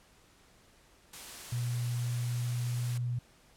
white noise, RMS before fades -45 dBFS, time 1.13-2.98 s, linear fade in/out 5 ms
sine tone with pitch glide, 121 to 121.77 Hz, B2 to B2, -35 to -24 cents, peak -30 dBFS, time 1.52-3.19 s, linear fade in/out 5 ms, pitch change +11 cents, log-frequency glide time 2.19-2.83 s
effects pink hiss -62 dBFS RMS until 3.56 s + low-pass 11000 Hz 12 dB/octave

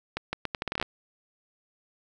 accelerating click train, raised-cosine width 0.3 ms, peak -13 dBFS, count 12, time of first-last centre 0.17-0.826 s, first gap 160 ms, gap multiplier 0.77, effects none

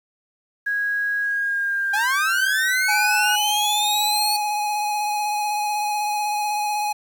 sine tone with pitch glide, 1650 to 1487.1 Hz, G#6 to F#6, -12 to +8 cents, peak -20 dBFS, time 0.66-3.36 s, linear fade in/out 10 ms, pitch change -180 cents, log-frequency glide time 1.22-3.17 s
sawtooth linear sweep, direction up, 794 to 4435 Hz, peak -18 dBFS, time 1.93-4.37 s, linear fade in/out 10 ms
square tone with vibrato, 837 Hz, G#5, 13 cents sharp, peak -22 dBFS, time 2.88-6.93 s, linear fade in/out 10 ms, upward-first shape sine, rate 16 Hz, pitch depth 19 cents each way
effects 8-bit

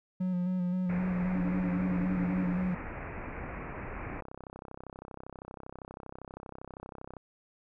triangle tone with vibrato, 181.2 Hz, F#3, 36 cents flat, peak -26 dBFS, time 0.2-2.75 s, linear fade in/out 10 ms, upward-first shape square, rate 3.8 Hz, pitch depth 26 cents each way
pink low-pass noise, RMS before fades -40 dBFS, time 0.89-4.21 s, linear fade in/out 5 ms, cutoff 2500 Hz, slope 96 dB/octave
sine tone bursts, 286 Hz, D4, 46 cents flat, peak -34 dBFS, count 13, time 1.35-2.531 s, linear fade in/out 10 ms, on 65 ms, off 28 ms
click train, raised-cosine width 1 ms, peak -29 dBFS, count 101, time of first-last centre 4.1-7.167 s, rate 32.6 Hz
effects none

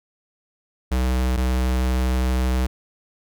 square tone pair in turn, 63.4 / 63.4 Hz, B1 / B1, +46 / +46 cents, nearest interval unison, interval 0 cents, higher neither, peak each -19 dBFS, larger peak neither, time 0.91-1.37 / 1.37-2.67 s, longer second, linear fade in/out 10 ms, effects none

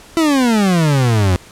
40% pulse exponential sweep, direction down, 337.3 to 87.31 Hz, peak -10 dBFS, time 0.17-1.36 s, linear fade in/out 0 ms, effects pink hiss -41 dBFS RMS until 1.51 s + low-pass 11000 Hz 12 dB/octave

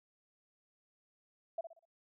sine tone with echo, 665 Hz, E5, 15 cents sharp, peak -34 dBFS, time 1.58-1.61 s, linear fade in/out 5 ms, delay 61 ms, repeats 4, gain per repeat -9 dB, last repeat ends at 1.854 s, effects none

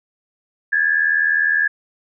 sine tone pair together, 1648.1 / 1728 Hz, G#6 / A6, -14 / -32 cents, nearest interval minor second, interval 82 cents, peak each -17 dBFS, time 0.72-1.68 s, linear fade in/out 10 ms, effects none

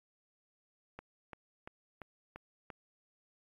click train, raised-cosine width 0.5 ms, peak -30 dBFS, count 6, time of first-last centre 0.99-2.702 s, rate 2.92 Hz, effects AAC 32 kbps

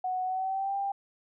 sine tone with pitch glide, 740 to 793.1 Hz, F#5 to G5, 0 to +20 cents, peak -28 dBFS, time 0.04-0.92 s, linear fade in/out 5 ms, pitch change +120 cents, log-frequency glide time 0.24-0.76 s, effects none

